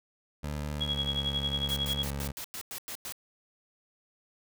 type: tone with pitch glide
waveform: 20% pulse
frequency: 74 to 70.01 Hz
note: D2 to C#2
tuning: +14 to +18 cents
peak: -28 dBFS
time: 0.43-2.32 s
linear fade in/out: 10 ms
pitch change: -96 cents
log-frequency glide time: 0.88-0.95 s
type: tone with tremolo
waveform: sine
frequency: 3322 Hz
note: G#7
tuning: in tune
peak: -26 dBFS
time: 0.8-2.04 s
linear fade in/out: 20 ms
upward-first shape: triangle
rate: 11 Hz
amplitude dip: 90%
type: noise bursts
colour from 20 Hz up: white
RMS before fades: -39 dBFS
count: 9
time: 1.69-3.123 s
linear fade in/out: 0 ms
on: 73 ms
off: 97 ms
effects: none